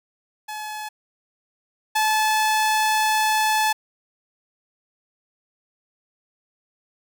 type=tone pair in turn; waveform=sawtooth; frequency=854 / 865.4 Hz; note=G#5 / A5; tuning=+48 / -29 cents; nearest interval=unison; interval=23 cents; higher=second; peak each=-26 / -14 dBFS; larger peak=second; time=0.48-0.89 / 1.95-3.73 s; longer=second; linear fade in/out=10 ms; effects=none